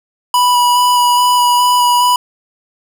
square tone with vibrato, 981 Hz, B5, 12 cents flat, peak -9 dBFS, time 0.34-2.16 s, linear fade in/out 2 ms, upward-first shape square, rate 2.4 Hz, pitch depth 10 cents each way, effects none

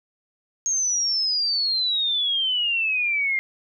sine exponential sweep, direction down, 6560 to 2100 Hz, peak -20 dBFS, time 0.66-3.39 s, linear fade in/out 0 ms, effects none

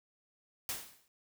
white noise with exponential decay, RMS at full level -35 dBFS, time 0.69-1.08 s, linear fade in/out 1 ms, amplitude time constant 83 ms, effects none

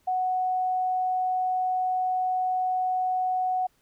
sine tone, 740 Hz, F#5, in tune, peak -23 dBFS, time 0.07-3.67 s, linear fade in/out 10 ms, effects pink hiss -67 dBFS RMS until 3.81 s

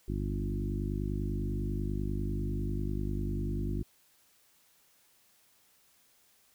harmonic tone with a mistuned harmonic, 50.1 Hz, G1, 38 cents sharp, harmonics 1 / 2 / 3 / 4 / 5 / 6 / 7, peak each -34 / -37 / -39 / -40 / -41 / -42 / -42 dBFS, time 0.08-3.83 s, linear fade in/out 5 ms, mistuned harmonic 2, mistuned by -18 cents, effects white hiss -66 dBFS RMS until 6.54 s

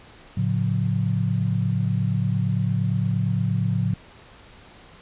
sine chord, A augmented, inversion none, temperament equal with one note detuned, 110 / 138.59 / 179.01 Hz, A2 / C#3 / E#3, 0 / 0 / +43 cents, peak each -23 / -25 / -25 dBFS, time 0.37-3.94 s, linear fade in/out 5 ms, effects pink hiss -48 dBFS RMS until 5.01 s + resampled to 8000 Hz

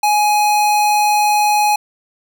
square tone, 837 Hz, G#5, 13 cents sharp, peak -12 dBFS, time 0.03-1.76 s, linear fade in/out 5 ms, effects none

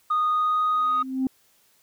sine tone with pitch glide, 1235 to 1245 Hz, D#6 to D#6, -13 to +1 cents, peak -18 dBFS, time 0.1-1.03 s, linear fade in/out 10 ms, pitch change +14 cents, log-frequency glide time 0.28-0.63 s
sine tone with exponential growth, 262.2 Hz, C4, 4 cents sharp, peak -17 dBFS, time 0.71-1.27 s, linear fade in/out 2 ms, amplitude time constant 120 ms
effects tanh soft clip ceiling -17 dBFS + white hiss -62 dBFS RMS until 1.82 s

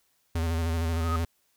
square tone with vibrato, 82.41 Hz, E2, in tune, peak -26 dBFS, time 0.35-1.25 s, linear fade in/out 5 ms, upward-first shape square, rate 13 Hz, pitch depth 36 cents each way
sine tone with exponential growth, 1255 Hz, D#6, 15 cents sharp, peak -25 dBFS, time 0.85-1.16 s, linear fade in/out 2 ms, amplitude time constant 66 ms
effects white hiss -70 dBFS RMS until 1.56 s

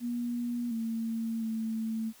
sine tone with pitch steps, 240 / 226.6 / 222.8 Hz, B3 / A#3 / A3, -49 / -49 / +22 cents, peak -30 dBFS, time 0-2.13 s, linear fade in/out 50 ms, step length 710 ms, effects white hiss -57 dBFS RMS until 2.2 s

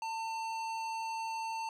triangle tone with hard clipping, 898 Hz, A5, 35 cents sharp, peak -37 dBFS, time 0.02-1.69 s, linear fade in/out 2 ms, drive 18 dB, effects none

